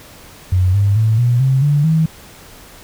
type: tone with pitch steps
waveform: sine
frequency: 91.8 / 100.69 / 110.44 / 121.13 / 132.86 / 145.72 / 159.83 Hz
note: F#2 / G2 / A2 / B2 / C3 / D3 / D#3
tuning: -13 / +47 / +7 / -33 / +27 / -13 / +47 cents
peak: -10 dBFS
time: 0.52-2.06 s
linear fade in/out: 5 ms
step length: 220 ms
effects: pink hiss -40 dBFS RMS until 2.83 s